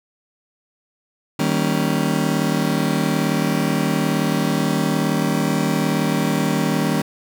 35% pulse chord, Eb dominant seventh, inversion none, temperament just, 155.56 / 194.45 / 233.3 / 280 Hz, Eb3 / G3 / Bb3 / Db4, 0 / -14 / +2 / +18 cents, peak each -21 / -21 / -22 / -22 dBFS, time 1.39-7.02 s, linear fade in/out 5 ms, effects none

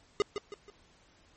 square tone with echo, 410.2 Hz, G#4, 21 cents flat, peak -24 dBFS, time 0.2-0.22 s, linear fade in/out 0 ms, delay 160 ms, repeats 3, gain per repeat -8 dB, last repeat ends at 0.7 s, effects pink hiss -63 dBFS RMS until 1.36 s + MP3 32 kbps

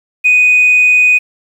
sine tone, 2489 Hz, D#7, in tune, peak -4 dBFS, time 0.24-1.19 s, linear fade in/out 20 ms, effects tanh soft clip ceiling -2 dBFS + 7-bit

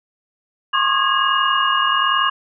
sine tone cluster, 1062 / 1103 / 1213 / 1650 / 2855 Hz, C6 / C#6 / D#6 / G#6 / F7, +25 / -9 / -44 / -12 / +37 cents, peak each -21 dBFS, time 0.73-2.3 s, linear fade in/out 10 ms, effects none

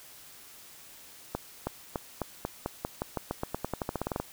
accelerating click train, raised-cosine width 1 ms, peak -16 dBFS, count 22, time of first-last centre 1.35-4.2 s, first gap 320 ms, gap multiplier 0.9, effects white hiss -51 dBFS RMS until 4.32 s

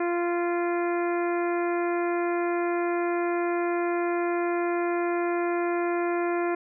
harmonic tone, 346.8 Hz, F4, 12 cents flat, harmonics 1 / 2 / 3 / 4 / 5 / 6 / 7, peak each -25 / -31 / -35 / -37 / -39 / -41 / -42 dBFS, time 0-6.55 s, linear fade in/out 5 ms, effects none

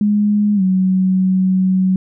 sine tone with pitch glide, 207.7 to 187.19 Hz, G#3 to F#3, 0 to +20 cents, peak -11 dBFS, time 0.01-1.96 s, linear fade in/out 2 ms, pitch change -180 cents, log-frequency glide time 0.55-0.62 s, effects none

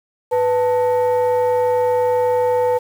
sine tone pair together, 495.4 / 886 Hz, B4 / A5, +5 / +12 cents, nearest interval minor seventh, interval 1007 cents, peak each -13 / -18 dBFS, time 0.31-2.79 s, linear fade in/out 20 ms, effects tanh soft clip ceiling -11 dBFS + 7-bit

